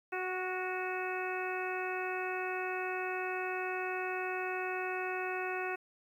harmonic tone with a mistuned harmonic, 370 Hz, F#4, in tune, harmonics 1 / 2 / 3 / 4 / 5 / 6 / 7, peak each -38 / -40 / -44 / -41 / -44 / -48 / -42 dBFS, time 0.12-5.76 s, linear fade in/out 10 ms, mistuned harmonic 4, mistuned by -16 cents, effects 11-bit

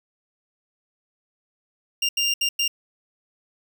25% pulse tone bursts at uneven times, 2794 Hz, F7, in tune, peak -16 dBFS, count 4, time 2.02-2.09 / 2.17-2.34 / 2.41-2.49 / 2.59-2.68 s, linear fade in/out 5 ms, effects none

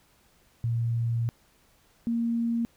sine tone pair in turn, 116.54 / 232.6 Hz, A#2 / A#3, 0 / -4 cents, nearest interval octave, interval 1196 cents, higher second, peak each -24 dBFS, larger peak neither, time 0.64-1.29 / 2.07-2.65 s, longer first, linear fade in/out 0 ms, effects pink hiss -63 dBFS RMS until 2.76 s

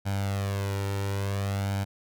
sawtooth tone with flanger, 99.1 Hz, G2, 19 cents sharp, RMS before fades -29 dBFS, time 0.05-1.85 s, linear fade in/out 20 ms, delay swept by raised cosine 1.3 to 2.19 ms, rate 0.57 Hz, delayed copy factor +0.65, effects none

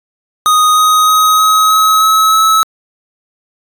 square tone with pitch steps, 1244.5 / 1253.2 / 1261.9 / 1270.6 / 1279.5 / 1288.4 / 1297.3 Hz, D#6 / D#6 / D#6 / D#6 / D#6 / E6 / E6, 0 / +12 / +24 / +36 / +48 / -40 / -28 cents, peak -7 dBFS, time 0.46-2.63 s, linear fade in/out 0 ms, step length 310 ms, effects AAC 64 kbps

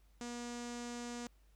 sawtooth tone with low-pass filter, 240 Hz, B3, 49 cents flat, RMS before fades -44 dBFS, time 0.21-1.27 s, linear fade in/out 0 ms, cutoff 7100 Hz, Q 3.1, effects added 50 Hz sine -63 dBFS peak until 1.55 s + pink hiss -75 dBFS RMS until 1.55 s

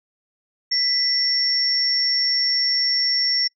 sine tone pair together, 1990 / 5468 Hz, B6 / F8, +13 / -37 cents, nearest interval octave + perfect fourth, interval 1750 cents, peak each -29 / -18 dBFS, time 0.71-3.48 s, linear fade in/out 10 ms, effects noise-tail reverb RT60 0.1 s tail -24 dB re dry

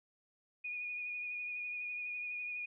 sine tone with vibrato, 2456 Hz, D#7, 23 cents flat, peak -38 dBFS, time 0.64-2.66 s, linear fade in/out 10 ms, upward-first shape sine, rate 12 Hz, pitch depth 19 cents each way, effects none

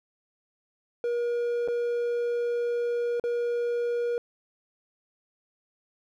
triangle tone with dropouts, 477 Hz, A#4, 40 cents sharp, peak -23 dBFS, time 1.04-4.18 s, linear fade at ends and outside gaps 1 ms, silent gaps 1.677-1.684 / 3.198-3.239 s, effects none

